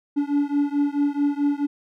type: beating tone pair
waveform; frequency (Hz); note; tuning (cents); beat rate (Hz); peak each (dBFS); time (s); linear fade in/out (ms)
triangle; 285.4 / 290; D4 / D4; -49 / -22; 4.6; -20 / -21; 0.16-1.67; 20
effects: none